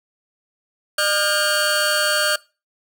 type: tone cluster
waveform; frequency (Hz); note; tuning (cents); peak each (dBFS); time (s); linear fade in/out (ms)
30% pulse; 605 / 1421 / 1601 / 4484; D#5 / F6 / G6 / C#8; -49 / +30 / +36 / +19; -20; 0.98-2.36; 5
effects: noise-tail reverb RT60 0.3 s tail -22 dB re dry